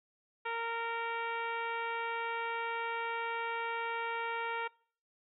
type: harmonic tone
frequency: 461.8 Hz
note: A#4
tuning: 16 cents flat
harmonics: 1 / 2 / 3 / 4 / 5 / 6 / 7 / 8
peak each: -41 / -38 / -40 / -44 / -43 / -48 / -53 / -58 dBFS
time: 0.45-4.68 s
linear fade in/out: 10 ms
effects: noise-tail reverb RT60 0.5 s tail -24 dB re dry